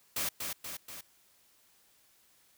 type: noise with echo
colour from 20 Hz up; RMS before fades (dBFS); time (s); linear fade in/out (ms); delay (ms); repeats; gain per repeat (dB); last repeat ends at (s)
white; -33; 0.16-0.29; 5; 240; 3; -4; 1.01
effects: white hiss -66 dBFS RMS until 2.57 s